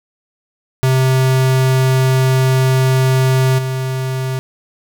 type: tone with level steps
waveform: square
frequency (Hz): 130.81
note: C3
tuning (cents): 0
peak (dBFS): -11 / -18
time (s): 0.83-4.39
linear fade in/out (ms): 0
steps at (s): 3.58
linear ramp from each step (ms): 10
effects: none